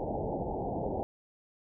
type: low-pass noise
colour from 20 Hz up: white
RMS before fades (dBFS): -34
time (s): 0-1.03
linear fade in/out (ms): 0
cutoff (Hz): 850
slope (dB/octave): 96
effects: none